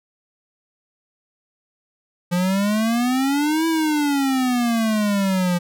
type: exponential two-way sweep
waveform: square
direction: up then down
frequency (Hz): 173.7 to 329.6 to 173.7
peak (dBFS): -18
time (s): 2.31-5.59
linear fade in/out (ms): 20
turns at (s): 3.67
effects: none